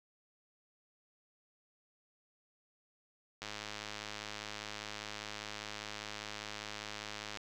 click train, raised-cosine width 0.2 ms, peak -24 dBFS, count 416, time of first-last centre 3.42-7.372 s, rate 105 Hz, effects none

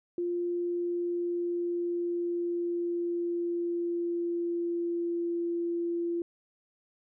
sine tone with pitch glide, 349.2 to 342 Hz, F4 to F4, 0 to -36 cents, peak -28 dBFS, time 0.18-6.22 s, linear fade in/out 2 ms, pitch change -36 cents, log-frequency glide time 0.42-5.42 s, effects none

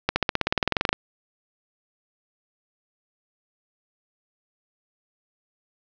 accelerating click train, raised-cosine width 0.3 ms, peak -4 dBFS, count 17, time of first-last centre 0.09-0.929 s, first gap 70 ms, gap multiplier 0.96, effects resampled to 16000 Hz + 7-bit

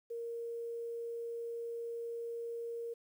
sine tone, 466.2 Hz, A#4, in tune, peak -38 dBFS, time 0.1-2.94 s, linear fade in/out 10 ms, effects 11-bit

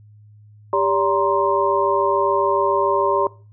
sine tone cluster, 396.1 / 573 / 940 / 1047 Hz, G4 / D5 / A#5 / C6, +18 / -43 / +14 / +1 cents, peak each -21 dBFS, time 0.73-3.27 s, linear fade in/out 2 ms, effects noise-tail reverb RT60 0.4 s tail -22 dB re dry + added 105 Hz sine -44 dBFS peak until 3.52 s

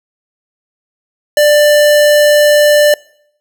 square tone, 592 Hz, D5, 14 cents sharp, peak -6 dBFS, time 1.37-2.94 s, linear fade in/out 2 ms, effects noise-tail reverb RT60 0.7 s tail -24 dB re dry

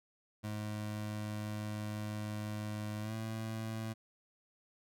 25% pulse tone with pitch glide, 106 to 111.14 Hz, G#2 to A2, +36 to +18 cents, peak -34 dBFS, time 0.43-3.94 s, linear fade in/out 20 ms, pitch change +82 cents, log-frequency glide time 3.01-3.14 s, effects none

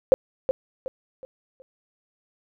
sine tone with echo, 523.3 Hz, C5, in tune, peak -9 dBFS, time 0.12-0.14 s, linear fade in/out 0 ms, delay 370 ms, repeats 4, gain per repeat -9 dB, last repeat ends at 1.62 s, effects none

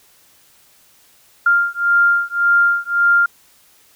sine beating tone pair, 1396.9 / 1398.7 Hz, F6 / F6, 0 / +2 cents, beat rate 1.8 Hz, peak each -15 dBFS, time 1.46-3.26 s, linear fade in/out 5 ms, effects white hiss -52 dBFS RMS until 3.95 s

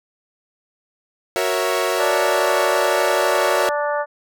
sawtooth chord, F# dominant seventh, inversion none, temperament equal, 370 / 466.2 / 554.4 / 659.3 Hz, F#4 / A#4 / C#5 / E5, 0 / 0 / 0 / 0 cents, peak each -20 dBFS, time 1.36-3.69 s, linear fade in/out 0 ms
harmonic tone, 293.1 Hz, D4, 3 cents flat, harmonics 2 / 3 / 4 / 5 / 6, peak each -21 / -25 / -27 / -29 / -31 dBFS, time 1.97-4.06 s, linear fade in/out 50 ms
effects none

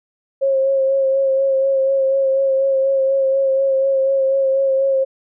sine tone with vibrato, 539 Hz, C#5, 49 cents flat, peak -13 dBFS, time 0.41-5.05 s, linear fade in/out 20 ms, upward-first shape sine, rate 4.1 Hz, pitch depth 22 cents each way, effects none

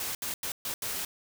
white noise bursts at uneven times, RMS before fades -34 dBFS, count 5, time 0-0.15 / 0.22-0.34 / 0.43-0.52 / 0.65-0.74 / 0.82-1.05 s, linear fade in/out 2 ms, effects none

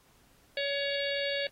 harmonic tone with a mistuned harmonic, 562 Hz, C#5, 24 cents sharp, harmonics 1 / 3 / 4 / 5 / 6 / 7 / 8, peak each -32 / -37 / -38 / -39 / -40 / -40 / -41 dBFS, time 0.57-1.47 s, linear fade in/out 2 ms, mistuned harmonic 7, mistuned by -72 cents, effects pink hiss -64 dBFS RMS until 1.51 s + AAC 48 kbps

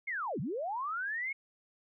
sine linear two-way sweep, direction down then up, 2217 to 117.7 to 2217 Hz, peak -33 dBFS, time 0.07-1.33 s, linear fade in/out 10 ms, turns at 0.4 s, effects none

